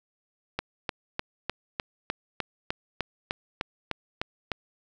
click train, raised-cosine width 0.3 ms, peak -12 dBFS, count 14, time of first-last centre 0.59-4.517 s, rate 3.31 Hz, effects none

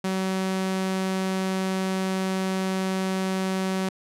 sawtooth tone, 189.2 Hz, F#3, 39 cents sharp, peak -20 dBFS, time 0.04-3.89 s, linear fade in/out 5 ms, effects low-pass 11000 Hz 12 dB/octave

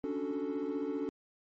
triangle chord, D major seventh, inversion third, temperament equal with one note detuned, 278.5 / 293.7 / 370 / 440 Hz, C#4 / D4 / F#4 / A4, +8 / 0 / 0 / 0 cents, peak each -35 / -35 / -38 / -35 dBFS, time 0.04-1.09 s, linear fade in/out 0 ms, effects tanh soft clip ceiling -25 dBFS + MP3 32 kbps

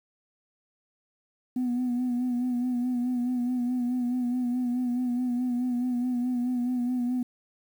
sine tone with vibrato, 246.9 Hz, B3, in tune, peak -23 dBFS, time 1.56-7.23 s, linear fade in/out 5 ms, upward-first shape sine, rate 4.7 Hz, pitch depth 41 cents each way, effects tanh soft clip ceiling -22 dBFS + 9-bit

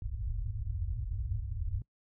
white low-pass noise, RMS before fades -35 dBFS, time 0.02-1.82 s, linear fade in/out 2 ms, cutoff 110 Hz, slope 96 dB/octave, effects noise-tail reverb RT60 0.1 s tail -24 dB re dry

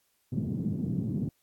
white band-pass noise, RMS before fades -31 dBFS, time 0.32-1.29 s, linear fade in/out 5 ms, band 110 to 240 Hz, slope 24 dB/octave, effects white hiss -72 dBFS RMS until 1.42 s + AAC 64 kbps

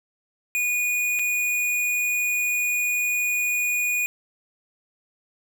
square tone with dropouts, 2457 Hz, D#7, 22 cents flat, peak -22 dBFS, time 0.55-4.06 s, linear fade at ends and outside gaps 0 ms, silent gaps 1.19-1.194 s, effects none

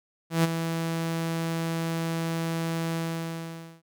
sawtooth tone with ADSR envelope, 164.8 Hz, E3, in tune, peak -14 dBFS, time 0.3-3.82 s, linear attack 140 ms, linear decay 22 ms, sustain -9 dB, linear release 870 ms, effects none

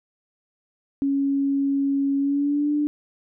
sine tone with pitch glide, 277.2 to 295.4 Hz, C#4 to D4, 0 to +10 cents, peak -19 dBFS, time 1.02-2.87 s, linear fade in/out 0 ms, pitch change +110 cents, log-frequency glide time 2.18-2.72 s, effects none

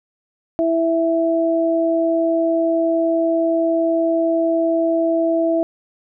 sine tone pair together, 329.6 / 660.3 Hz, E4 / E5, 0 / +3 cents, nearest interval octave, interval 1203 cents, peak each -18 / -17 dBFS, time 0.59-5.63 s, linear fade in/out 0 ms, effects none

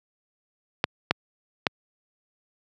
clicks, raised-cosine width 0.3 ms, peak -3 dBFS, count 3, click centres 0.841 / 1.11 / 1.668 s, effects high-pass 100 Hz 12 dB/octave

